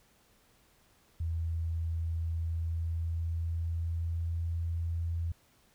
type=tone with pitch glide; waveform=sine; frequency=82.41 to 83.8 Hz; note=E2 to E2; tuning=0 to +29 cents; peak=-30 dBFS; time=1.2-5.32 s; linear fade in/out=5 ms; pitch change=+29 cents; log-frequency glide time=2.37-4.53 s; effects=pink hiss -66 dBFS RMS until 5.74 s